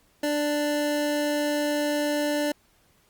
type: tone pair together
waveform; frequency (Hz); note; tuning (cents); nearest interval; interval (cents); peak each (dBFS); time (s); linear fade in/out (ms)
square; 295.2 / 588; D4 / D5; +9 / +2; octave; 1193; -27 / -27; 0.23-2.52; 5
effects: pink hiss -63 dBFS RMS until 3.09 s + Opus 48 kbps